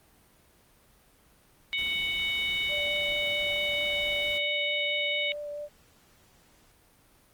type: harmonic tone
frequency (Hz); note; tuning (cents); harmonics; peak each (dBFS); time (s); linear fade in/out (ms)
743; F#5; +7; 3 / 4 / 5; -29 / -32 / -34; 1.73-5.32; 0
type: noise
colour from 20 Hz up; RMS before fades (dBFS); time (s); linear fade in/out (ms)
pink; -46; 1.78-4.38; 0
type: tone with vibrato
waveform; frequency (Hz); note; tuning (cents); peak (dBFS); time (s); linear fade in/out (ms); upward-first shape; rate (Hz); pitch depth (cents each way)
sine; 587.3; D5; 0; -34; 2.68-5.69; 50; sine; 4.5; 10
effects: pink hiss -61 dBFS RMS until 7.33 s + Opus 32 kbps